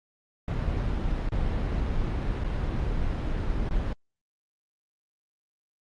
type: noise with dropouts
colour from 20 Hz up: brown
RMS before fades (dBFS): -27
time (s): 0.48-3.93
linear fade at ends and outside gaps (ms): 1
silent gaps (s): 1.289-1.32 / 2.438-2.444 / 3.69-3.709
effects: low-pass 4000 Hz 12 dB/octave + Opus 32 kbps